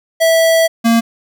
square tone pair in turn, 655 / 230.2 Hz, E5 / A#3, -11 / -22 cents, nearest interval octave + tritone, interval 1811 cents, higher first, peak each -9 dBFS, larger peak neither, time 0.2-0.68 / 0.84-1.01 s, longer first, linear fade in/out 20 ms, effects none

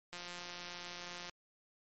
click train, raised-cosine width 0.2 ms, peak -28 dBFS, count 206, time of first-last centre 0.13-1.295 s, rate 176 Hz, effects MP3 32 kbps

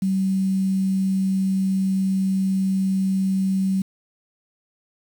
sine tone with quantisation, 191.4 Hz, G3, 41 cents flat, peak -18 dBFS, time 0.02-3.82 s, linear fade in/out 5 ms, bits 7, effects none

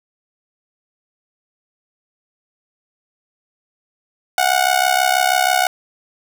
sawtooth tone with amplitude modulation, 735 Hz, F#5, 12 cents flat, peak -6 dBFS, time 4.38-5.67 s, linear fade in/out 2 ms, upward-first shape sine, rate 66.2 Hz, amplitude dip 85%, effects none

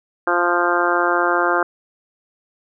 harmonic tone, 174.8 Hz, F3, 2 cents sharp, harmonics 2 / 3 / 4 / 5 / 6 / 7 / 8 / 9, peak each -22 / -24 / -23 / -25 / -24 / -23 / -22 / -24 dBFS, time 0.27-1.63 s, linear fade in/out 2 ms, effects none

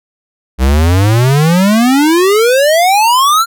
square exponential sweep, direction up, 61.74 to 1399 Hz, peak -7 dBFS, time 0.58-3.46 s, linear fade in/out 50 ms, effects none

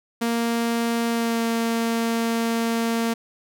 sawtooth tone with pitch glide, 232.6 to 229.7 Hz, A#3 to A#3, -4 to -25 cents, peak -17 dBFS, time 0.21-3.14 s, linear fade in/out 10 ms, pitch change -21 cents, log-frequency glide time 1.09-1.42 s, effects none

